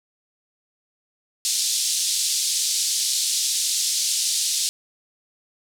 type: band-pass noise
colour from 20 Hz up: pink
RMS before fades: -23 dBFS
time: 1.45-4.69 s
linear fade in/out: 0 ms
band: 4000 to 9800 Hz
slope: 24 dB/octave
effects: none